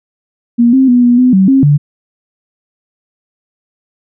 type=tone with pitch steps; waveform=sine; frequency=237 / 264.5 / 245.1 / 242 / 252.4 / 190.7 / 268.7 / 145.7 Hz; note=A#3 / C4 / B3 / B3 / B3 / G3 / C4 / D3; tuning=+29 / +19 / -13 / -35 / +38 / -47 / +46 / -13 cents; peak=-4 dBFS; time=0.58-1.78 s; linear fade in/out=20 ms; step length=150 ms; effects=none